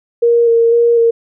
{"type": "tone with vibrato", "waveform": "sine", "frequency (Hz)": 466.2, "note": "A#4", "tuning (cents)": 0, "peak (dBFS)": -7, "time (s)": [0.22, 1.11], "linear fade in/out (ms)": 10, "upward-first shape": "square", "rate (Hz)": 2, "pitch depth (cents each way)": 15, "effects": []}